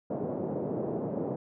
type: band-pass noise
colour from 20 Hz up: white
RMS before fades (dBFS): -33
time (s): 0.1-1.36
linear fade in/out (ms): 5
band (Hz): 130 to 560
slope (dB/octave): 24
effects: none